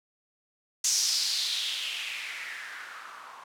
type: noise with low-pass filter sweep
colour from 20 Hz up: violet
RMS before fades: -32 dBFS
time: 0.84-3.44 s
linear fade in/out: 5 ms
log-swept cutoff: 6200 to 1000 Hz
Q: 3.7
effects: none